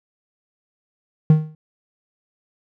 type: tone with exponential decay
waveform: triangle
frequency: 155.4 Hz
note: D#3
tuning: 2 cents flat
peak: -4 dBFS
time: 1.3-1.55 s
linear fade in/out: 2 ms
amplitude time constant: 54 ms
effects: none